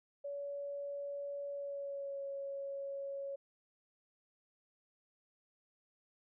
sine tone with pitch glide, 567 to 554.4 Hz, C#5 to C#5, +39 to 0 cents, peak -39 dBFS, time 0.24-3.36 s, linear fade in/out 10 ms, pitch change -39 cents, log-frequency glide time 1.49-2.23 s, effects none

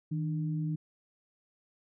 sine tone pair together, 157.9 / 298.4 Hz, D#3 / D4, +26 / +28 cents, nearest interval major seventh, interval 1102 cents, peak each -30 / -39 dBFS, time 0.11-0.76 s, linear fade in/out 10 ms, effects none

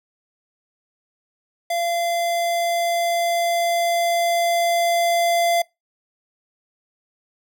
square tone with level ramp, 686 Hz, F5, 31 cents flat, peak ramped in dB -21 to -17 dBFS, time 1.7-5.62 s, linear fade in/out 5 ms, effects noise-tail reverb RT60 0.2 s tail -23 dB re dry

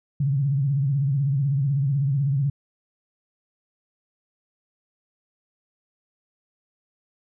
sine tone with vibrato, 138.59 Hz, C#3, in tune, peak -19 dBFS, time 0.2-2.5 s, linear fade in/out 5 ms, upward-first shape triangle, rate 16 Hz, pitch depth 140 cents each way, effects none

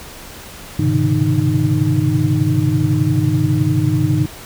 sine tone cluster, 102.9 / 126.2 / 137.9 / 156.3 / 308.7 Hz, G#2 / B2 / C#3 / D#3 / D#4, -16 / +38 / -9 / +8 / -14 cents, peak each -19 dBFS, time 0.79-4.26 s, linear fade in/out 5 ms, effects pink hiss -35 dBFS RMS until 4.45 s

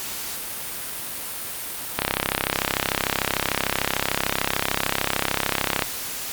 click train, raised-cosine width 0.3 ms, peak -3 dBFS, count 129, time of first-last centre 1.99-5.822 s, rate 33.4 Hz, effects white hiss -31 dBFS RMS until 6.32 s + Opus 48 kbps

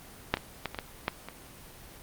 clicks, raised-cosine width 0.3 ms, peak -6 / -18 / -13 / -21 / -16 / -10 / -22 dBFS, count 7, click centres 0.34 / 0.371 / 0.657 / 0.746 / 0.788 / 1.081 / 1.286 s, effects pink hiss -49 dBFS RMS until 2.02 s + Opus 24 kbps

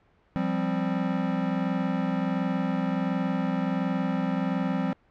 square chord, F suspended second, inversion none, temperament equal, 174.61 / 196 / 261.6 Hz, F3 / G3 / C4, 0 / 0 / 0 cents, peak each -30 dBFS, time 0.36-4.93 s, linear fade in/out 0 ms, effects pink hiss -63 dBFS RMS until 5.1 s + low-pass 2000 Hz 12 dB/octave

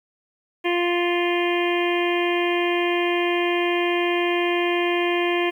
harmonic tone, 349.2 Hz, F4, in tune, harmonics 1 / 2 / 3 / 5 / 6 / 7 / 8 / 9, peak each -21 / -28 / -30 / -31 / -30 / -30 / -34 / -34 dBFS, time 0.64-5.51 s, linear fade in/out 20 ms, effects 9-bit

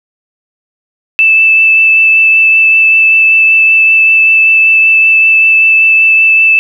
sine tone with vibrato, 2637 Hz, E7, in tune, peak -3 dBFS, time 1.19-6.59 s, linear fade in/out 0 ms, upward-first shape triangle, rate 5.2 Hz, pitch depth 10 cents each way, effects 7-bit

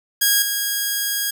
5% pulse tone with level steps, 1640 Hz, G#6, 22 cents flat, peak -3 / -9 dBFS, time 0.21-1.31 s, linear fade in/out 10 ms, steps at 0.42 s, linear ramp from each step 2 ms, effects none

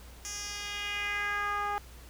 10% pulse tone with band-pass filter sweep, 410 Hz, G#4, 22 cents flat, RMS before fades -34 dBFS, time 0.25-1.78 s, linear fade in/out 0 ms, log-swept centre 6800 to 890 Hz, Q 2.2, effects added 60 Hz sine -49 dBFS peak until 2.09 s + pink hiss -54 dBFS RMS until 2.09 s

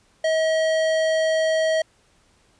sine tone with tanh clipping, 638 Hz, D#5, 43 cents sharp, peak -20 dBFS, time 0.24-1.82 s, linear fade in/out 5 ms, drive 18 dB, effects pink hiss -60 dBFS RMS until 2.59 s + resampled to 22050 Hz

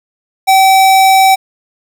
square tone, 768 Hz, G5, 36 cents flat, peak -5 dBFS, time 0.47-1.36 s, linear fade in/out 20 ms, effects none

